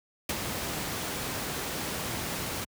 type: noise with ADSR envelope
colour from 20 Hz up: pink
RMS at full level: -27 dBFS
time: 0.29-2.65 s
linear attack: 4 ms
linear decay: 34 ms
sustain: -6 dB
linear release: 16 ms
effects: high-pass 80 Hz 12 dB/octave